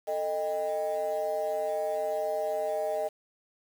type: tone with amplitude modulation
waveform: sine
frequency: 620 Hz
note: D#5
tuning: 6 cents flat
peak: -22 dBFS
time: 0.07-3.09 s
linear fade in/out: 20 ms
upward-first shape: sine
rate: 177 Hz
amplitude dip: 100%
effects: tanh soft clip ceiling -21 dBFS + 8-bit